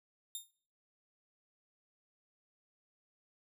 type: tone with exponential decay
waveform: 10% pulse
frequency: 3660 Hz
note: A#7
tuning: 32 cents flat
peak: -29 dBFS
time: 0.35-0.51 s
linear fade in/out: 1 ms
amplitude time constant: 34 ms
effects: noise-tail reverb RT60 0.5 s tail -22 dB re dry